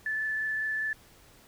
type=tone with frequency modulation; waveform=sine; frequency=1745 Hz; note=A6; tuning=15 cents flat; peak=-28 dBFS; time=0.06-0.93 s; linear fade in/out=2 ms; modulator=24.9 Hz; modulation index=0.76; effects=pink hiss -57 dBFS RMS until 1.47 s